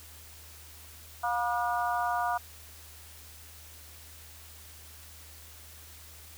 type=harmonic tone with a mistuned harmonic; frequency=240.8 Hz; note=B3; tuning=44 cents flat; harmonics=3 / 4 / 5 / 6; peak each=-30 / -32 / -34 / -36 dBFS; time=1.23-2.38 s; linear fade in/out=10 ms; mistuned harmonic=3; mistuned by=-25 cents; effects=added 78 Hz sine -52 dBFS peak until 6.37 s + white hiss -51 dBFS RMS until 6.37 s